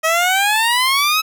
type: exponential sweep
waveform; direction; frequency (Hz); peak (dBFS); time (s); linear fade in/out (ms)
15% pulse; up; 630 to 1300; -7; 0.03-1.22; 20
effects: none